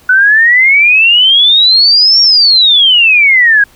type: exponential two-way sweep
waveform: sine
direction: up then down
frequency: 1480 to 5588 to 1613 Hz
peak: -3 dBFS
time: 0.09-3.64 s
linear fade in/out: 5 ms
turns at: 2.21 s
effects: pink hiss -44 dBFS RMS until 3.75 s